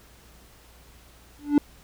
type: tone with exponential growth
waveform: triangle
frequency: 291.3 Hz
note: D4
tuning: 14 cents flat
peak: -9 dBFS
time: 1.39-1.58 s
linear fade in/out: 1 ms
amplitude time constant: 40 ms
effects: added 59 Hz sine -54 dBFS peak until 1.83 s + pink hiss -54 dBFS RMS until 1.83 s